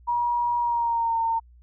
sine tone with pitch glide, 957 to 911.7 Hz, A#5 to A#5, +45 to -39 cents, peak -21 dBFS, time 0.07-1.4 s, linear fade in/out 20 ms, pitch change -84 cents, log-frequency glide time 0.58-1.18 s, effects added 60 Hz sine -49 dBFS peak until 1.62 s

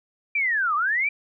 sine linear two-way sweep, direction down then up, 2386 to 1142 to 2386 Hz, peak -20 dBFS, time 0.35-1.09 s, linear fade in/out 5 ms, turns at 0.75 s, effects none

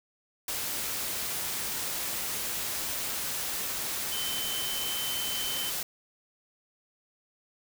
sine tone in noise, 3068 Hz, G7, 38 cents flat, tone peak -34 dBFS, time 4.12-5.7 s, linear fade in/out 2 ms, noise white, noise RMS -33 dBFS, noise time 0.48-5.83 s, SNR -4 dB, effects none

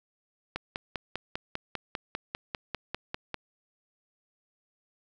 click train, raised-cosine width 0.3 ms, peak -16 dBFS, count 15, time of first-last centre 0.56-3.343 s, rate 5.03 Hz, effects none

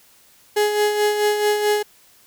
35% pulse tone with tremolo, 418.3 Hz, G#4, 12 cents sharp, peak -13 dBFS, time 0.56-1.83 s, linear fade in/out 10 ms, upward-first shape sine, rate 4.6 Hz, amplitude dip 50%, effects white hiss -53 dBFS RMS until 2.26 s

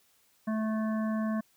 harmonic tone, 218.4 Hz, A3, 13 cents flat, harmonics 1 / 3 / 5 / 7 / 8, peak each -28 / -38 / -41 / -48 / -47 dBFS, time 0.47-1.41 s, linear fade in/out 10 ms, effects white hiss -67 dBFS RMS until 1.56 s

